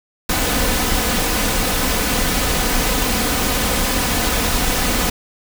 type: noise with comb filter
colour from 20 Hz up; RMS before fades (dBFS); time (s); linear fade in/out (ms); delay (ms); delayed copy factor
pink; -18; 0.29-5.1; 5; 4; +0.5
effects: none